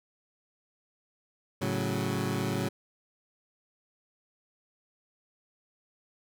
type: chord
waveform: 20% pulse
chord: F# minor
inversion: first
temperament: equal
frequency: 110 / 138.59 / 185 Hz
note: A2 / C#3 / F#3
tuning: 0 / 0 / 0 cents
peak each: -28 dBFS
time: 1.61-2.69 s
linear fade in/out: 10 ms
effects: none